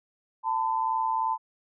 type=tone pair together; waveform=sine; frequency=890.4 / 1013 Hz; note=A5 / B5; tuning=+20 / +44 cents; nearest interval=major second; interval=224 cents; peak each=-26 / -28 dBFS; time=0.43-1.38 s; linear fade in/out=50 ms; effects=none